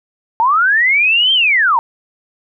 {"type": "linear two-way sweep", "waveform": "sine", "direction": "up then down", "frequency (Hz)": [870, 3184, 870], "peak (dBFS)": -9, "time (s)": [0.4, 1.79], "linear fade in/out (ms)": 0, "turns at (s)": 1.33, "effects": []}